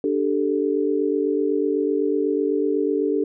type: chord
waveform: sine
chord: D suspended fourth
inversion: none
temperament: equal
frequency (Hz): 293.7 / 392 / 440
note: D4 / G4 / A4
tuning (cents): 0 / 0 / 0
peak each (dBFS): -23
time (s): 0.04-3.24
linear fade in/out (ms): 2
effects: none